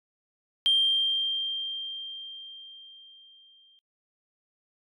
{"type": "tone with exponential decay", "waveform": "sine", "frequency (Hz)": 3176, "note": "G7", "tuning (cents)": 22, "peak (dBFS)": -17, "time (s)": [0.66, 3.79], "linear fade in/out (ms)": 0, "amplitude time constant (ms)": 680, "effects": ["noise-tail reverb RT60 0.1 s tail -25 dB re dry", "tanh soft clip ceiling -14 dBFS"]}